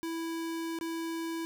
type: tone with dropouts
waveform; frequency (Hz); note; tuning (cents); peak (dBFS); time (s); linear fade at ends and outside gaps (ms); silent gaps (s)
square; 329.6; E4; 0; -34; 0.03-1.45; 0; 0.788-0.811
effects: none